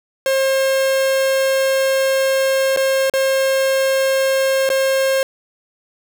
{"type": "tone with dropouts", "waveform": "45% pulse", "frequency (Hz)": 535, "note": "C5", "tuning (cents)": 38, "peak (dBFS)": -14, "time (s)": [0.26, 5.23], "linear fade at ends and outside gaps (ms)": 1, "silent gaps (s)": [[2.763, 2.772], [3.098, 3.137], [4.691, 4.701]], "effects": []}